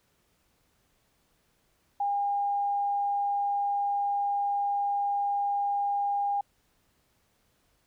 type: tone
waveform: sine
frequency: 808 Hz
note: G#5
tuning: 48 cents flat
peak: -25 dBFS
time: 2-6.41 s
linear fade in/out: 5 ms
effects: pink hiss -70 dBFS RMS until 7.86 s